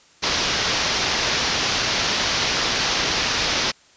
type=low-pass noise; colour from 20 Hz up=white; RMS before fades=-22 dBFS; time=0.22-3.72 s; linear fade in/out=20 ms; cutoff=5900 Hz; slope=48 dB/octave; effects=white hiss -53 dBFS RMS until 3.96 s + resampled to 16000 Hz